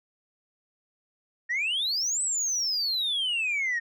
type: exponential two-way sweep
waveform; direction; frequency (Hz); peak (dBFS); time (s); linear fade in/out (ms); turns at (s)
sine; up then down; 1829 to 8110 to 1829; -23; 1.49-3.8; 20; 2.22
effects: tanh soft clip ceiling -23 dBFS